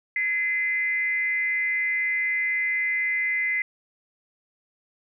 sine tone with frequency modulation, 2046 Hz, C7, 39 cents flat, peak -22 dBFS, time 0.16-3.62 s, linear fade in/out 2 ms, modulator 358 Hz, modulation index 0.33, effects none

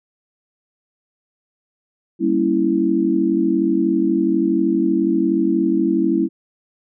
sine chord, G diminished seventh, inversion none, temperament equal, 196 / 233.1 / 277.2 / 329.6 Hz, G3 / Bb3 / Db4 / Fb4, 0 / 0 / 0 / 0 cents, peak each -22 / -23 / -21 / -17 dBFS, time 2.19-6.29 s, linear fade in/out 50 ms, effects none

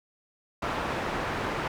white low-pass noise, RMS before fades -31 dBFS, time 0.62-1.68 s, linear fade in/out 5 ms, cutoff 1300 Hz, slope 12 dB/octave, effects none

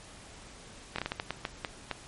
slowing click train, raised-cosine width 0.3 ms, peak -15 dBFS, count 10, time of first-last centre 0.96-1.913 s, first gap 24 ms, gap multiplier 1.35, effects pink hiss -50 dBFS RMS until 2.07 s + MP3 48 kbps

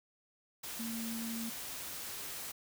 sine tone in noise, 228.1 Hz, A#3, 37 cents flat, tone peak -38 dBFS, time 0.79-1.5 s, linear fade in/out 10 ms, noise white, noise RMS -43 dBFS, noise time 0.63-2.52 s, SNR +2 dB, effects none

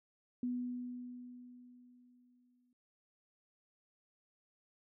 sine tone with exponential decay, 246.9 Hz, B3, in tune, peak -33 dBFS, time 0.43-2.73 s, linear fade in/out 2 ms, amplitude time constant 500 ms, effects none

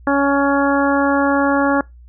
harmonic tone, 279.8 Hz, C#4, 16 cents sharp, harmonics 1 / 2 / 3 / 4 / 5 / 6, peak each -16 / -19 / -21 / -22 / -23 / -24 dBFS, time 0.07-1.81 s, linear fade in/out 2 ms, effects noise-tail reverb RT60 0.2 s tail -24 dB re dry + added 60 Hz sine -39 dBFS peak until 2.08 s

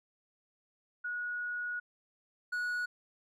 sine / triangle tone pair in turn, 1456 / 1461.6 Hz, F#6 / F#6, -28 / -22 cents, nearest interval unison, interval 6 cents, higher second, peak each -34 / -30 dBFS, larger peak second, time 1.04-1.8 / 2.52-2.86 s, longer first, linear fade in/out 10 ms, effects none

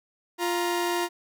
sawtooth tone pair together, 349.2 / 941.7 Hz, F4 / A#5, 0 / +17 cents, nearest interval octave + perfect fourth, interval 1717 cents, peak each -22 / -26 dBFS, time 0.38-1.09 s, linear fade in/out 50 ms, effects none

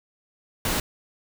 pink noise, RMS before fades -25 dBFS, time 0.65-0.8 s, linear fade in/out 2 ms, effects none

